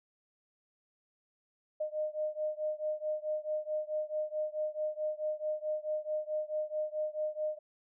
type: beating tone pair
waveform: sine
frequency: 611 / 615.6 Hz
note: D#5 / D#5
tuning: -32 / -19 cents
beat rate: 4.6 Hz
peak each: -35 / -36 dBFS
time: 1.8-7.59 s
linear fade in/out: 10 ms
effects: none